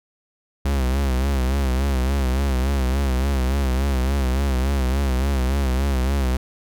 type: tone with vibrato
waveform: 45% pulse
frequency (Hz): 66.5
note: C2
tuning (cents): +29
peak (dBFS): -18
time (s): 0.65-6.37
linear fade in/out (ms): 5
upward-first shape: sine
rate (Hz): 3.5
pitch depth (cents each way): 93
effects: none